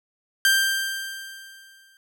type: tone with exponential decay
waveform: sawtooth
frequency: 1578 Hz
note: G6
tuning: 11 cents sharp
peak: -11 dBFS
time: 0.45-1.97 s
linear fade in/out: 1 ms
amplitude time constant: 330 ms
effects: none